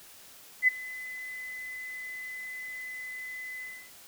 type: tone with ADSR envelope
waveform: sine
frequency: 2017 Hz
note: B6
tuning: 36 cents sharp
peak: -16 dBFS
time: 0.62-3.91 s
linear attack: 57 ms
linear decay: 15 ms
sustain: -21 dB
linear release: 290 ms
effects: white hiss -52 dBFS RMS until 4.07 s